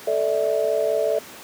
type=chord; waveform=sine; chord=A suspended fourth; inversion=none; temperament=equal with one note detuned; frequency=440 / 587.3 / 652.1 Hz; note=A4 / D5 / E5; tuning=0 / 0 / -19 cents; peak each=-23 dBFS; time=0.07-1.19 s; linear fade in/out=5 ms; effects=pink hiss -40 dBFS RMS until 1.43 s + high-pass 200 Hz 12 dB/octave